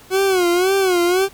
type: tone with vibrato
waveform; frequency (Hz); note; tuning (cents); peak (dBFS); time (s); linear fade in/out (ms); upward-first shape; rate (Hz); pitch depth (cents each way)
40% pulse; 368.4; F#4; -7; -13; 0.1-1.29; 50; sine; 1.9; 110
effects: pink hiss -45 dBFS RMS until 1.33 s